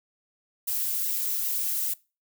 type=noise with flanger; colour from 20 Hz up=violet; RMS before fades=-28 dBFS; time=0.67-1.94 s; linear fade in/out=10 ms; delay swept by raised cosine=1 to 7 ms; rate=2.5 Hz; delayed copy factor=+0.65; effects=noise-tail reverb RT60 0.3 s tail -22 dB re dry